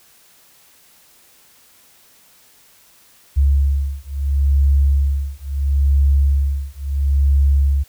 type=beating tone pair; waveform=sine; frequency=69.3 / 70.04 Hz; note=C#2 / C#2; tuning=0 / +18 cents; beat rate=0.74 Hz; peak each=-16 dBFS; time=3.36-7.84 s; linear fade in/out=20 ms; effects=white hiss -51 dBFS RMS until 7.88 s